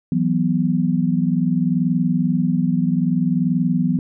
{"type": "chord", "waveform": "sine", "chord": "E suspended second", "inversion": "none", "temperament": "just", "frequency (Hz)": [164.81, 185.42, 247.2], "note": ["E3", "F#3", "B3"], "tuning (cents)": [0, 4, 2], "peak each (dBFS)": -20, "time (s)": [0.12, 3.99], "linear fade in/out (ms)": 2, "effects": []}